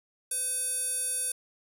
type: tone with band-pass filter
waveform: square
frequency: 510 Hz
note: C5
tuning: 44 cents flat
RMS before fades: -31 dBFS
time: 0.31-1.32 s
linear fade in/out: 5 ms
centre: 10000 Hz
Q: 9.6
effects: none